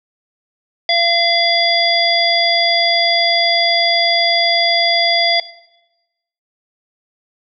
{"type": "harmonic tone", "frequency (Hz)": 684, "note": "F5", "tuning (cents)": -36, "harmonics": [1, 3, 5, 7], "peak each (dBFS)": [-17, -17, -17, -17], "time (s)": [0.89, 5.4], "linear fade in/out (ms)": 2, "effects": ["noise-tail reverb RT60 1.0 s tail -18 dB re dry"]}